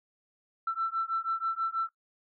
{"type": "beating tone pair", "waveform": "sine", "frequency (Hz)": [1334, 1340.2], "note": ["E6", "E6"], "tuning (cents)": [20, 28], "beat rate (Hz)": 6.2, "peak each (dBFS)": -31, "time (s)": [0.67, 1.89], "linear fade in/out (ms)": 5, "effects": ["noise-tail reverb RT60 0.1 s tail -18 dB re dry", "tanh soft clip ceiling -21 dBFS"]}